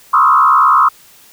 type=tone with frequency modulation; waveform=sine; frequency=1174.7 Hz; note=D6; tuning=in tune; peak=-6 dBFS; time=0.13-0.89 s; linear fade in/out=10 ms; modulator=69.1 Hz; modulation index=2.3; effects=white hiss -44 dBFS RMS until 1.32 s